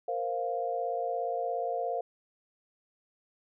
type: chord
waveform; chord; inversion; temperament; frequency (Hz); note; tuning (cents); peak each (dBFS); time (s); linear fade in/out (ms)
sine; Bb suspended second; none; equal; 466.2 / 523.3 / 698.5; Bb4 / C5 / F5; 0 / 0 / 0; -35 / -35 / -32; 0.08-2.01; 5
effects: none